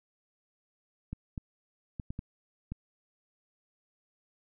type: clicks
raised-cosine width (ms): 5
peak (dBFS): -24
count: 6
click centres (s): 1.13 / 1.378 / 1.998 / 2.105 / 2.191 / 2.72
effects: none